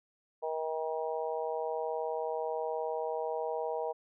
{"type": "harmonic tone", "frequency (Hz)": 158.8, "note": "D#3", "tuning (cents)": 36, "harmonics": [3, 4, 5, 6], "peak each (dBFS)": [-35, -37, -39, -41], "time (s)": [0.42, 3.93], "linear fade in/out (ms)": 20, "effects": []}